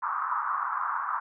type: band-pass noise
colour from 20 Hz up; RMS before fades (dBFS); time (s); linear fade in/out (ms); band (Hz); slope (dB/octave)
white; -30; 0.02-1.2; 10; 980 to 1300; 48
effects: none